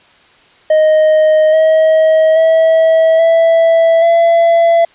triangle tone with pitch steps, 622.3 / 634.6 / 647.2 / 660.1 / 673.2 Hz, D#5 / D#5 / E5 / E5 / E5, 0 / +34 / -32 / +2 / +36 cents, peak -4 dBFS, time 0.7-4.85 s, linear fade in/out 5 ms, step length 830 ms, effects white hiss -46 dBFS RMS until 4.94 s + resampled to 8000 Hz

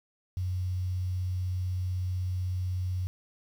sine tone with quantisation, 91.6 Hz, F#2, 17 cents flat, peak -28 dBFS, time 0.37-3.07 s, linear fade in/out 0 ms, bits 9, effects none

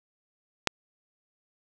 click, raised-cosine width 0.2 ms, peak -4 dBFS, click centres 0.673 s, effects none

